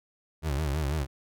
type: tone with vibrato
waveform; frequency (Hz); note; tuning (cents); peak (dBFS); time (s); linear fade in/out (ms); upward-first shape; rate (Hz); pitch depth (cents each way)
30% pulse; 73.42; D2; 0; -24; 0.42-1.07; 50; sine; 6.1; 150
effects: none